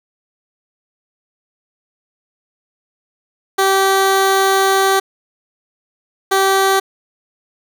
15% pulse tone pair in turn, 387.2 / 387.2 Hz, G4 / G4, -21 / -21 cents, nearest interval unison, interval 0 cents, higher neither, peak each -5 dBFS, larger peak neither, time 3.58-5 / 6.31-6.8 s, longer first, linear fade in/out 10 ms, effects none

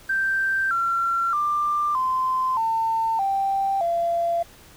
triangle tone with pitch steps, 1567 / 1364.2 / 1187.6 / 1033.8 / 900 / 783.5 / 682.1 Hz, G6 / F6 / D6 / C6 / A5 / G5 / F5, -1 / -41 / +19 / -21 / +39 / -1 / -41 cents, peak -16 dBFS, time 0.09-4.43 s, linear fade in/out 10 ms, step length 620 ms, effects tanh soft clip ceiling -18 dBFS + pink hiss -49 dBFS RMS until 4.76 s

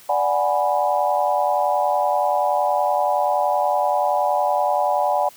sine chord, G# half-diminished seventh, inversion second, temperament equal, 587.3 / 740 / 830.6 / 987.8 Hz, D5 / F#5 / G#5 / B5, 0 / 0 / 0 / 0 cents, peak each -22 / -21 / -22 / -25 dBFS, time 0.09-5.29 s, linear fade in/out 5 ms, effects white hiss -47 dBFS RMS until 5.36 s

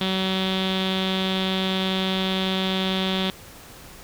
sawtooth tone with low-pass filter, 189 Hz, F#3, 37 cents sharp, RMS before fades -24 dBFS, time 0.01-3.3 s, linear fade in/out 0 ms, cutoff 3500 Hz, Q 7.6, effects pink hiss -44 dBFS RMS until 4.03 s

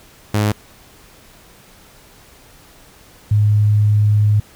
sawtooth / sine tone pair in turn, 104.9 / 104.9 Hz, G#2 / G#2, +18 / +18 cents, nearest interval unison, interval 0 cents, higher neither, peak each -10 dBFS, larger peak neither, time 0.34-0.52 / 3.31-4.4 s, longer second, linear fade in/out 5 ms, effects pink hiss -46 dBFS RMS until 4.55 s

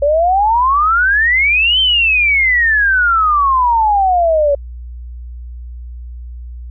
sine exponential two-way sweep, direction up then down, 558 to 3136 to 558 Hz, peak -9 dBFS, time 0.02-4.55 s, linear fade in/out 5 ms, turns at 1.8 s, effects added 60 Hz sine -26 dBFS peak until 6.7 s

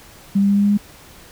sine tone with pitch steps, 198.1 / 199.48 / 200.9 / 202.3 / 203.7 / 205.1 Hz, G3 / G3 / G3 / G#3 / G#3 / G#3, +18 / +30 / +43 / -45 / -33 / -21 cents, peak -12 dBFS, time 0.35-0.776 s, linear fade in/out 10 ms, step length 71 ms, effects pink hiss -44 dBFS RMS until 1.31 s

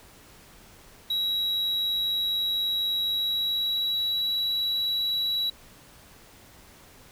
triangle tone with pitch glide, 3872 to 3908 Hz, B7 to B7, -35 to -19 cents, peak -23 dBFS, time 1.1-5.5 s, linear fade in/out 5 ms, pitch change +16 cents, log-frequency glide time 3.04-4.32 s, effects pink hiss -52 dBFS RMS until 7.11 s

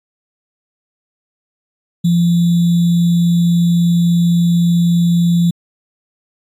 sine tone with sample-and-hold, 171.8 Hz, F3, 28 cents flat, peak -9 dBFS, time 2.04-5.51 s, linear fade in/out 10 ms, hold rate 3675 Hz, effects AAC 64 kbps

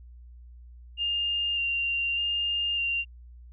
sine tone with vibrato, 2794 Hz, F7, in tune, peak -25 dBFS, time 0.97-3.05 s, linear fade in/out 50 ms, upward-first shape square, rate 0.83 Hz, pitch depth 13 cents each way, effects added 60 Hz sine -45 dBFS peak until 3.52 s

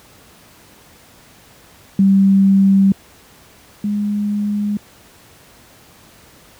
sine tone pair in turn, 194.9 / 206.5 Hz, G3 / G#3, -10 / -10 cents, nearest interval minor second, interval 100 cents, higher second, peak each -8 / -16 dBFS, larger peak first, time 1.99-2.92 / 3.84-4.77 s, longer neither, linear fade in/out 2 ms, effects pink hiss -46 dBFS RMS until 6.59 s + high-pass 60 Hz 12 dB/octave

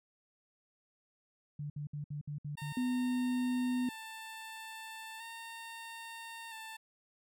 sine tone bursts, 146.83 Hz, D3, in tune, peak -37 dBFS, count 7, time 1.59-2.726 s, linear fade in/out 5 ms, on 110 ms, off 61 ms
15% pulse tone with vibrato, 901 Hz, A5, 41 cents sharp, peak -38 dBFS, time 2.57-6.77 s, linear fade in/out 10 ms, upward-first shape square, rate 0.38 Hz, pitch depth 27 cents each way
sine tone, 250 Hz, B3, 21 cents sharp, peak -30 dBFS, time 2.77-3.89 s, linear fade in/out 2 ms
effects none

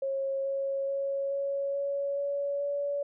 sine tone with pitch steps, 543 / 547.4 / 551.9 / 556.3 / 560.9 / 565.4 / 570 Hz, C#5 / C#5 / C#5 / C#5 / C#5 / C#5 / C#5, -36 / -22 / -8 / +6 / +20 / +34 / +48 cents, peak -28 dBFS, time 0.02-3.03 s, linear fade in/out 5 ms, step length 430 ms, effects none

